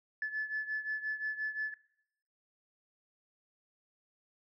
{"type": "beating tone pair", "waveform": "sine", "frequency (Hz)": [1729, 1734.7], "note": ["A6", "A6"], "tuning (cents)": [-31, -25], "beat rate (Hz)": 5.7, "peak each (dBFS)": [-34, -39], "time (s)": [0.22, 1.74], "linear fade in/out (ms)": 2, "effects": ["noise-tail reverb RT60 0.7 s tail -19 dB re dry", "tanh soft clip ceiling -27 dBFS"]}